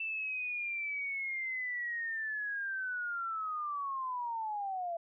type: linear sweep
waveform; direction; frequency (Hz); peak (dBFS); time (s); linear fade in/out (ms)
sine; down; 2664 to 666; -34; 0-4.97; 5
effects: none